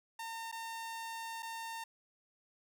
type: tone with dropouts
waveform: sawtooth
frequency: 910 Hz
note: A#5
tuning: 42 cents flat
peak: -37 dBFS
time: 0.19-1.84 s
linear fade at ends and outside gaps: 5 ms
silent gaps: 0.516-0.524 / 1.424-1.428 s
effects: none